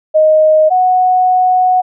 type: tone pair in turn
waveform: sine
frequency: 622.3 / 736.6 Hz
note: D#5 / F#5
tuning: 0 / -8 cents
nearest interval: minor third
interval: 292 cents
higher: second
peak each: -5 / -7 dBFS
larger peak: first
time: 0.14-0.7 / 0.7-1.82 s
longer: second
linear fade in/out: 20 ms
effects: none